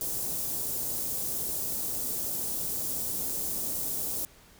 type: band-stop noise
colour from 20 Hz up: white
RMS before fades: -32 dBFS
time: 0.01-4.25 s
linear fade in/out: 0 ms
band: 520 to 7800 Hz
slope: 12 dB/octave
effects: pink hiss -56 dBFS RMS until 4.59 s